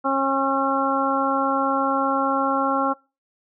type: harmonic tone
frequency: 271.5 Hz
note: C#4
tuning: 36 cents flat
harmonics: 1 / 2 / 3 / 4 / 5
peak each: -25 / -25 / -25 / -25 / -25 dBFS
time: 0.04-2.94 s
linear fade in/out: 20 ms
effects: noise-tail reverb RT60 0.3 s tail -24 dB re dry